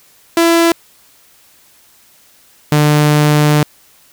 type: tone pair in turn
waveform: sawtooth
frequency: 335.3 / 149.36 Hz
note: E4 / D3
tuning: +30 / +30 cents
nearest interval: octave + major second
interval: 1400 cents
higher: first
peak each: -4 dBFS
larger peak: neither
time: 0.37-0.72 / 2.72-3.63 s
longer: second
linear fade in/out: 2 ms
effects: white hiss -48 dBFS RMS until 4.12 s